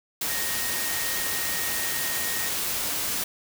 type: tone in noise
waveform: sine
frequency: 1864.7 Hz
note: A#6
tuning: in tune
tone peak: -34 dBFS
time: 0.29-2.49 s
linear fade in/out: 5 ms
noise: white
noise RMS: -28 dBFS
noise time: 0.21-3.24 s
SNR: -9 dB
effects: none